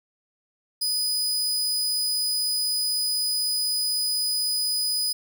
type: tone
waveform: sawtooth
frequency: 4978 Hz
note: D#8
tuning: in tune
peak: -20 dBFS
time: 0.81-5.13 s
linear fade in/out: 10 ms
effects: none